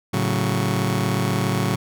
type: chord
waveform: sawtooth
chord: F# minor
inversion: first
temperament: just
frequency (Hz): 111 / 138.75 / 185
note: A2 / C#3 / F#3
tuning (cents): +16 / +2 / 0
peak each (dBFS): -20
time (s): 0.13-1.76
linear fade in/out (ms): 10
effects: none